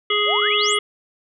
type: harmonic tone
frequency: 416.7 Hz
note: G#4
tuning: 6 cents sharp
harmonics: 1 / 3 / 5 / 7 / 8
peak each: -23 / -23 / -23 / -23 / -23 dBFS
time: 0.1-0.79 s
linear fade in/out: 5 ms
type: exponential sweep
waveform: sine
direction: up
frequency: 491.7 to 10810 Hz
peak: -23 dBFS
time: 0.25-0.78 s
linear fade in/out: 50 ms
effects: none